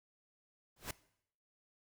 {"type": "noise with exponential growth", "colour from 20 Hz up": "pink", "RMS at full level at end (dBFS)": -36, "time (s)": [0.76, 0.91], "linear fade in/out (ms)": 5, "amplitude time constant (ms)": 32, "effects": ["noise-tail reverb RT60 0.7 s tail -20 dB re dry"]}